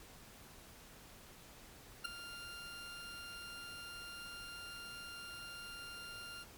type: tone with ADSR envelope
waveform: 20% pulse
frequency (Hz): 1396.9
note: F6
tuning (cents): 0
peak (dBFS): -29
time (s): 2.04-6.45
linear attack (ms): 14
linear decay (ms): 6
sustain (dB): -13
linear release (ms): 33
effects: pink hiss -57 dBFS RMS until 6.57 s + MP3 96 kbps